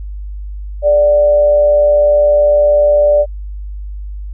sine tone with amplitude modulation, 588 Hz, D5, 2 cents sharp, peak -5 dBFS, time 0.82-3.26 s, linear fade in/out 50 ms, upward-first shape sine, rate 163 Hz, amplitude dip 30%, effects added 50 Hz sine -22 dBFS peak until 4.33 s

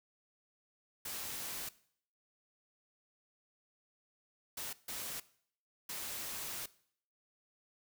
white noise bursts at uneven times, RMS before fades -42 dBFS, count 4, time 1.05-1.69 / 4.57-4.73 / 4.88-5.2 / 5.89-6.66 s, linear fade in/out 5 ms, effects noise-tail reverb RT60 0.6 s tail -19 dB re dry

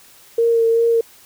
sine tone with vibrato, 460 Hz, A#4, 23 cents flat, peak -12 dBFS, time 0.38-1.01 s, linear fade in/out 5 ms, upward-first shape sine, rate 2.6 Hz, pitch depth 18 cents each way, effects white hiss -47 dBFS RMS until 1.25 s

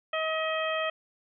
harmonic tone, 635 Hz, D#5, 35 cents sharp, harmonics 1 / 2 / 3 / 4 / 5, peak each -30 / -33 / -35 / -36 / -37 dBFS, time 0.13-0.9 s, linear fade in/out 5 ms, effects none

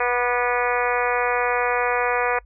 harmonic tone with a mistuned harmonic, 244.6 Hz, B3, 16 cents flat, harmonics 2 / 3 / 4 / 5 / 6 / 7 / 8 / 9 / 10, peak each -24 / -26 / -27 / -28 / -29 / -29 / -30 / -31 / -31 dBFS, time 0-2.39 s, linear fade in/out 5 ms, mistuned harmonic 5, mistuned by -20 cents, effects noise-tail reverb RT60 0.1 s tail -25 dB re dry + added 50 Hz sine -46 dBFS peak until 2.45 s

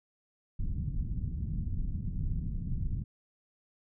pink low-pass noise, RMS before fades -33 dBFS, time 0.59-3.04 s, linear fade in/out 10 ms, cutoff 180 Hz, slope 24 dB/octave, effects none

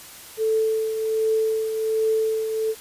sine tone with tremolo, 440 Hz, A4, in tune, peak -17 dBFS, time 0.37-2.75 s, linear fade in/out 50 ms, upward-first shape triangle, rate 1.3 Hz, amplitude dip 55%, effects white hiss -42 dBFS RMS until 2.8 s + resampled to 32000 Hz

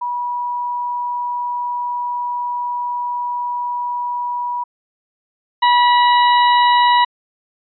sine / 40% pulse tone pair in turn, 972 / 972 Hz, B5 / B5, -28 / -28 cents, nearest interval unison, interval 0 cents, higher neither, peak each -19 / -9 dBFS, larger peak second, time 0.01-4.64 / 5.62-7.05 s, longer first, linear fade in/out 10 ms, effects resampled to 11025 Hz

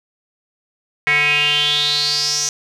square tone with band-pass filter sweep, 147.4 Hz, D3, 7 cents sharp, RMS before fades -17 dBFS, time 1.07-2.49 s, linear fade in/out 0 ms, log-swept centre 2100 to 6100 Hz, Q 7.7, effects none

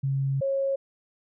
sine tone pair in turn, 136.4 / 545.6 Hz, C#3 / C#5, -28 / -28 cents, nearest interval 2 octaves, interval 2400 cents, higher second, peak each -23 dBFS, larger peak neither, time 0.03-0.41 / 0.41-0.76 s, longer first, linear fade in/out 10 ms, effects none

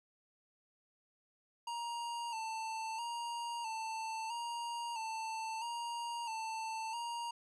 square tone with vibrato, 915 Hz, A#5, 32 cents flat, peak -39 dBFS, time 1.67-7.31 s, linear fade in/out 5 ms, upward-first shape square, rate 0.76 Hz, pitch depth 49 cents each way, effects resampled to 22050 Hz + 13-bit

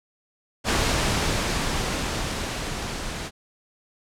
pink noise with level ramp, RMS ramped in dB -21 to -32 dBFS, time 0.64-3.31 s, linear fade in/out 50 ms, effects low-pass 8000 Hz 12 dB/octave

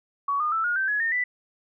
sine tone with pitch steps, 1125 / 1219.8 / 1322.5 / 1433.9 / 1554.7 / 1685.6 / 1827.6 / 1981.5 Hz, C#6 / D#6 / E6 / F6 / G6 / G#6 / A#6 / B6, +25 / -35 / +5 / +45 / -15 / +25 / -35 / +5 cents, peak -22 dBFS, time 0.28-1.24 s, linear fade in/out 5 ms, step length 120 ms, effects none

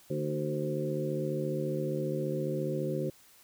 harmonic tone with a mistuned harmonic, 74.7 Hz, D2, 30 cents sharp, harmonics 2 / 3 / 4 / 5 / 6 / 7, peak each -34 / -39 / -39 / -35 / -44 / -36 dBFS, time 0.1-3.1 s, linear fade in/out 5 ms, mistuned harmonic 4, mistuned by +34 cents, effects white hiss -59 dBFS RMS until 3.43 s

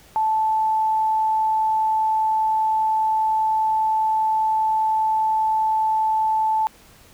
sine tone, 875 Hz, A5, 10 cents flat, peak -17 dBFS, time 0.16-6.67 s, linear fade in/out 0 ms, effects pink hiss -50 dBFS RMS until 7.13 s

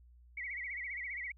sine tone with vibrato, 2093 Hz, C7, in tune, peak -38 dBFS, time 0.37-1.32 s, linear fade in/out 5 ms, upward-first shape sine, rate 15 Hz, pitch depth 150 cents each way, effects added 60 Hz sine -57 dBFS peak until 1.37 s

